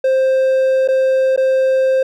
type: tone with dropouts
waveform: triangle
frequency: 526 Hz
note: C5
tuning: 9 cents sharp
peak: -9 dBFS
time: 0.04-2.03 s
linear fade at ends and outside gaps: 5 ms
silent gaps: 0.877-0.885 / 1.363-1.375 s
effects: none